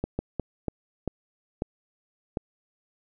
slowing click train, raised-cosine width 2 ms, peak -14 dBFS, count 7, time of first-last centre 0.04-2.372 s, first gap 150 ms, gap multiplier 1.38, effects none

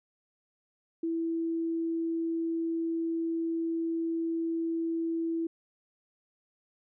sine tone, 330 Hz, E4, 2 cents sharp, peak -28 dBFS, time 1.03-5.47 s, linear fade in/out 5 ms, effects none

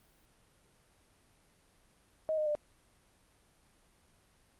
sine tone with pitch steps, 630 / 613.1 / 596.7 Hz, D#5 / D#5 / D5, +21 / -26 / +27 cents, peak -29 dBFS, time 2.29-2.551 s, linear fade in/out 0 ms, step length 87 ms, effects pink hiss -67 dBFS RMS until 4.59 s + Opus 32 kbps

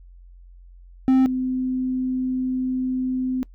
triangle / sine tone pair in turn, 261.6 / 256.8 Hz, C4 / C4, 0 / -32 cents, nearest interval unison, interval 32 cents, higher first, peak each -11 / -21 dBFS, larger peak first, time 1.08-1.26 / 1.26-3.43 s, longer second, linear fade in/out 0 ms, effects noise-tail reverb RT60 0.1 s tail -23 dB re dry + added 44 Hz sine -43 dBFS peak until 3.54 s

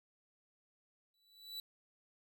45% pulse tone with exponential growth, 3951 Hz, B7, in tune, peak -40 dBFS, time 1.14-1.6 s, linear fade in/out 2 ms, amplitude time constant 100 ms, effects none

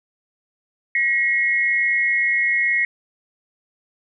sine tone pair together, 1905 / 2164 Hz, A#6 / C#7, +37 / -42 cents, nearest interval major second, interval 221 cents, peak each -19 dBFS, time 0.95-2.85 s, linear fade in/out 2 ms, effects none

